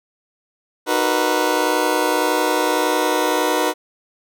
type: chord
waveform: 20% pulse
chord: B major seventh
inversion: first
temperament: just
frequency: 308.7 / 370.4 / 463 / 493.9 Hz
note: D#4 / F#4 / A#4 / B4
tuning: -14 / +2 / -12 / 0 cents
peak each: -17 / -18 / -20 / -16 dBFS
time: 0.86-3.74 s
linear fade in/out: 50 ms
effects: none